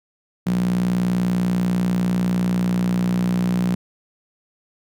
sawtooth tone with high-pass filter, 60.2 Hz, B1, 44 cents flat, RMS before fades -20 dBFS, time 0.46-3.75 s, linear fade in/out 5 ms, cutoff 170 Hz, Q 8.8, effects none

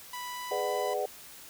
sawtooth tone with pitch glide, 987.8 to 997 Hz, B5 to B5, 0 to +16 cents, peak -33 dBFS, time 0.13-0.94 s, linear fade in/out 5 ms, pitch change +16 cents, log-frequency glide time 0.31-0.73 s
sine chord, G# half-diminished seventh, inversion none, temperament just, 415.3 / 498.4 / 598 / 747.5 Hz, G#4 / B4 / D5 / F#5, 0 / +16 / +31 / +17 cents, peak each -34 dBFS, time 0.51-1.06 s, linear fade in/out 5 ms
effects white hiss -49 dBFS RMS until 1.49 s

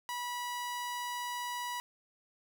sawtooth tone, 975 Hz, B5, 23 cents flat, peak -32 dBFS, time 0.09-1.8 s, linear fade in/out 0 ms, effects none

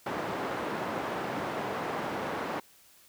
white band-pass noise, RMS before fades -34 dBFS, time 0.06-2.6 s, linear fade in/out 5 ms, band 160 to 1000 Hz, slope 12 dB/octave, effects white hiss -59 dBFS RMS until 3.08 s

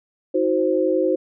sine chord, C diminished, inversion first, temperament equal with one note detuned, 319 / 370 / 523.3 Hz, Eb4 / Gb4 / C5, +43 / 0 / 0 cents, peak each -22 / -21 / -20 dBFS, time 0.34-1.16 s, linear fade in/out 10 ms, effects none

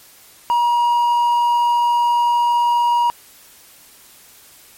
triangle tone, 954 Hz, A#5, 40 cents sharp, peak -11 dBFS, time 0.5-3.1 s, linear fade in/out 0 ms, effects white hiss -46 dBFS RMS until 4.77 s + MP3 64 kbps

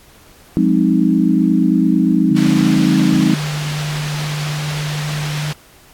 sine chord, F minor seventh, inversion none, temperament equal with one note detuned, 179.11 / 207.7 / 261.6 / 311.1 Hz, F3 / Ab3 / C4 / Eb4, +44 / 0 / 0 / 0 cents, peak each -16 dBFS, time 0.57-3.34 s, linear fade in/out 0 ms
sine tone, 149.6 Hz, D3, 32 cents sharp, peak -19 dBFS, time 2.29-5.53 s, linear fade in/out 20 ms
white low-pass noise, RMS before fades -28 dBFS, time 2.36-5.53 s, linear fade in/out 5 ms, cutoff 4200 Hz, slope 12 dB/octave
effects pink hiss -46 dBFS RMS until 5.93 s + AAC 64 kbps

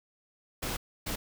pink noise bursts at uneven times, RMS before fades -34 dBFS, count 2, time 0.62-0.77 / 1.06-1.16 s, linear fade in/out 10 ms, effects none

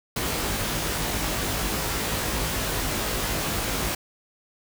pink noise with comb filter, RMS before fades -27 dBFS, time 0.16-3.95 s, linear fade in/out 5 ms, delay 19 ms, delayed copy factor +0.9, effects none

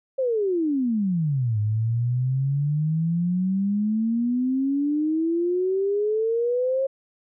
sine exponential two-way sweep, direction down then up, 543 to 104.2 to 543 Hz, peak -20 dBFS, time 0.18-6.87 s, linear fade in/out 10 ms, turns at 1.59 s, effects none

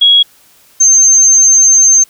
sine tone pair in turn, 3319 / 6305 Hz, G#7 / G8, -2 / +9 cents, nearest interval major seventh, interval 1111 cents, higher second, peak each -3 dBFS, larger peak neither, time 0.01-0.23 / 0.8-2.04 s, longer second, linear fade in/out 10 ms, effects white hiss -46 dBFS RMS until 2.09 s

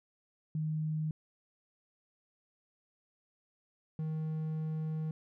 sine / triangle tone pair in turn, 155.56 / 157.1 Hz, D#3 / D#3, 0 / +17 cents, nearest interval unison, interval 17 cents, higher second, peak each -31 / -31 dBFS, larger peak neither, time 0.55-1.11 / 3.99-5.11 s, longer second, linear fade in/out 2 ms, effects none

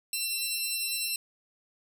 15% pulse tone pair together, 2704 / 4051 Hz, E7 / B7, +43 / +43 cents, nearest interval perfect fifth, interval 700 cents, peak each -25 / -26 dBFS, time 0.13-1.16 s, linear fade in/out 2 ms, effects none

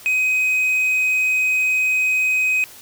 triangle tone, 2518 Hz, D#7, 20 cents sharp, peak -14 dBFS, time 0.06-2.64 s, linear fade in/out 0 ms, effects white hiss -42 dBFS RMS until 2.81 s

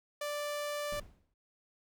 sawtooth tone, 587.3 Hz, D5, in tune, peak -31 dBFS, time 0.21-1 s, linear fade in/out 5 ms
brown noise with exponential decay, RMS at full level -41 dBFS, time 0.92-1.34 s, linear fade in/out 5 ms, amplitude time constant 91 ms
effects none

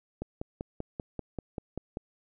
click train, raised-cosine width 2 ms, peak -21 dBFS, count 10, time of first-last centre 0.22-1.971 s, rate 5.14 Hz, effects none

